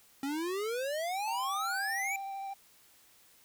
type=exponential sweep; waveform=square; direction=up; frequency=268.3 to 2373 Hz; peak=-33 dBFS; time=0.23-2.16 s; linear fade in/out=2 ms
type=tone with vibrato; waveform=triangle; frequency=784 Hz; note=G5; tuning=in tune; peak=-35 dBFS; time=1.27-2.54 s; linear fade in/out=10 ms; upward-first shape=triangle; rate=13 Hz; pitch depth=16 cents each way
effects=white hiss -62 dBFS RMS until 3.44 s